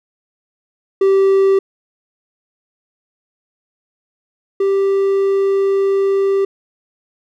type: tone pair in turn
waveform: triangle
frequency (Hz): 388.7 / 392.1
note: G4 / G4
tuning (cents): -15 / 0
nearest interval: unison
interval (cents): 15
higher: second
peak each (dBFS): -7 / -10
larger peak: first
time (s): 1.01-1.59 / 4.6-6.45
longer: second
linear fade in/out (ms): 5
effects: none